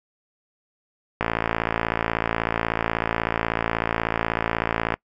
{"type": "click train", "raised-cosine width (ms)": 0.5, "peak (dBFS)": -6, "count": 211, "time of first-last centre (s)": [1.21, 4.94], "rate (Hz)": 56.3, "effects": ["noise-tail reverb RT60 0.1 s tail -24 dB re dry"]}